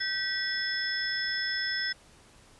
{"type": "tone cluster", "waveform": "sine", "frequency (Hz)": [1551, 1940, 3416, 5210], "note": ["G6", "B6", "G#7", "E8"], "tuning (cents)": [-19, -31, 48, -21], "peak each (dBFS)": [-34, -33, -39, -32], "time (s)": [0, 1.93], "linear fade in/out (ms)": 10, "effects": ["pink hiss -57 dBFS RMS until 2.59 s", "resampled to 24000 Hz"]}